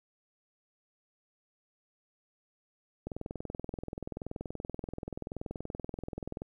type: click train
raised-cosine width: 2 ms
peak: -24 dBFS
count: 71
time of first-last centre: 3.07-6.419 s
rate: 20.9 Hz
effects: 11-bit